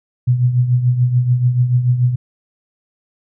sine tone with tremolo, 124 Hz, B2, 7 cents sharp, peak -8 dBFS, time 0.27-2.16 s, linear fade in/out 10 ms, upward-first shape triangle, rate 6.9 Hz, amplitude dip 70%, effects none

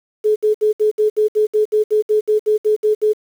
sine tone bursts, 426.8 Hz, G#4, 47 cents sharp, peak -11 dBFS, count 16, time 0.24-3.135 s, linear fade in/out 20 ms, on 120 ms, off 65 ms, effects 7-bit

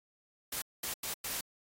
white noise bursts at uneven times, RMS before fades -37 dBFS, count 4, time 0.52-0.62 / 0.83-0.94 / 1.03-1.14 / 1.24-1.41 s, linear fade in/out 5 ms, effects AAC 48 kbps

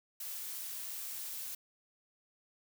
blue noise, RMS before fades -42 dBFS, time 0.2-1.55 s, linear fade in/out 5 ms, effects none

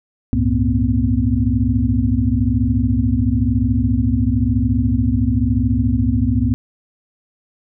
sine tone cluster, 66.4 / 97.1 / 111 / 236.7 / 257.7 Hz, C2 / G2 / A2 / A#3 / C4, +26 / -16 / +16 / +27 / -26 cents, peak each -20 dBFS, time 0.33-6.54 s, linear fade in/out 0 ms, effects none

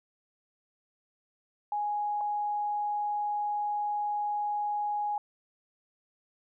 sine tone pair in turn, 830.6 / 830.6 Hz, G#5 / G#5, 0 / 0 cents, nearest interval unison, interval 0 cents, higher neither, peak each -28 dBFS, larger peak neither, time 1.72-2.21 / 2.21-5.18 s, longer second, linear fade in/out 2 ms, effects none

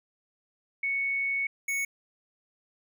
sine / square tone pair in turn, 2217 / 2217 Hz, C#7 / C#7, 0 / 0 cents, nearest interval unison, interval 0 cents, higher neither, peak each -26 / -28 dBFS, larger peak first, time 0.83-1.47 / 1.68-1.85 s, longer first, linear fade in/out 5 ms, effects none

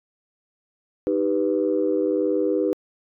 sine chord, Eb augmented, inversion none, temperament equal, 311.1 / 392 / 493.9 Hz, Eb4 / G4 / B4, 0 / 0 / 0 cents, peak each -23 dBFS, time 1.07-2.73 s, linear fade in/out 0 ms, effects tanh soft clip ceiling -10 dBFS

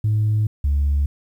sine tone pair in turn, 107.1 / 71.29 Hz, A2 / C#2, -46 / +49 cents, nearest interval perfect fifth, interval 705 cents, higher first, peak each -14 dBFS, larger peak neither, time 0.04-0.47 / 0.64-1.06 s, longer first, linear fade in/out 5 ms, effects tanh soft clip ceiling -13 dBFS + 9-bit

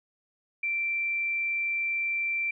sine tone, 2349 Hz, D7, in tune, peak -26 dBFS, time 0.63-2.51 s, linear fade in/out 5 ms, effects none

